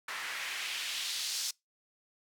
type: noise with band-pass filter sweep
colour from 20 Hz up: white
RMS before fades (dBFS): -37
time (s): 0.08-1.51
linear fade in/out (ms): 5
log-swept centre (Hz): 1500 to 5400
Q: 1.6
effects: noise-tail reverb RT60 0.2 s tail -25 dB re dry